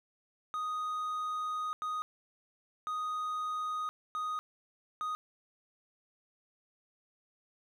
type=tone bursts at uneven times; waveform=triangle; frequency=1244.5 Hz; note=D#6; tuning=in tune; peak=-31 dBFS; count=5; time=0.54-1.73 / 1.82-2.02 / 2.87-3.89 / 4.15-4.39 / 5.01-5.15 s; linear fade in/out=0 ms; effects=none